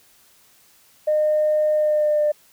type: tone with pitch glide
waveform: sine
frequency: 610 to 598.8 Hz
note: D#5 to D5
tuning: -34 to +33 cents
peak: -15 dBFS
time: 1.07-2.32 s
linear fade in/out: 10 ms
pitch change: -33 cents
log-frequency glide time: 1.74-2.2 s
effects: tanh soft clip ceiling -11 dBFS + white hiss -55 dBFS RMS until 2.52 s